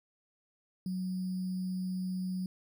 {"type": "tone with sample-and-hold", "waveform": "sine", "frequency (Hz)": 184.7, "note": "F#3", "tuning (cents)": -3, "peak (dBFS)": -32, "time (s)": [0.86, 2.46], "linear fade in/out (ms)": 2, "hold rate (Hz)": 4900, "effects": []}